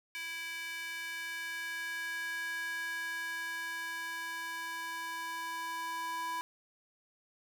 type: tone with high-pass filter sweep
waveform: square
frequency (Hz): 330.4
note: E4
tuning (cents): +4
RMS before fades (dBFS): -39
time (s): 0.15-6.41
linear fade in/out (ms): 0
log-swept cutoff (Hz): 2100 to 1100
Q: 4.1
effects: none